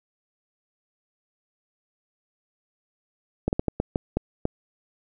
slowing click train, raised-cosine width 2 ms, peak -9 dBFS, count 8, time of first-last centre 3.48-4.454 s, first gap 49 ms, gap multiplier 1.34, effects none

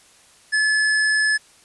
square tone, 1721 Hz, A6, 39 cents flat, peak -17 dBFS, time 0.52-1.38 s, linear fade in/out 20 ms, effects white hiss -52 dBFS RMS until 1.64 s + resampled to 24000 Hz

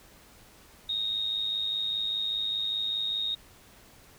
sine tone with amplitude modulation, 3729 Hz, A#7, in tune, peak -25 dBFS, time 0.89-3.35 s, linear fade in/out 5 ms, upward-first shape sine, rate 105 Hz, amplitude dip 55%, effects pink hiss -55 dBFS RMS until 4.18 s

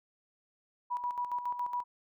sine tone with tremolo, 976 Hz, B5, 21 cents flat, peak -30 dBFS, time 0.9-1.84 s, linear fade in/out 20 ms, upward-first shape square, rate 7.2 Hz, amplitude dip 60%, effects none

